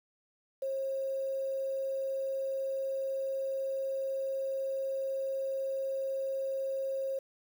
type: tone with quantisation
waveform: sine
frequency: 538 Hz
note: C5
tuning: 48 cents sharp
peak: -31 dBFS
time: 0.62-7.19 s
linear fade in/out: 5 ms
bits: 9
effects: none